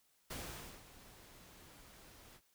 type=noise with ADSR envelope; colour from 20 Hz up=pink; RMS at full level=-44 dBFS; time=0.3-2.41 s; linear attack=9 ms; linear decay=510 ms; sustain=-15 dB; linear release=54 ms; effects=white hiss -74 dBFS RMS until 2.54 s